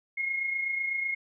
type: tone pair together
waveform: sine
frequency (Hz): 2152 / 2180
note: C7 / C#7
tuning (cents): +48 / -29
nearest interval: unison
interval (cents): 23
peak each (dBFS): -28 / -38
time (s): 0.17-1.15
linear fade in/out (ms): 10
effects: none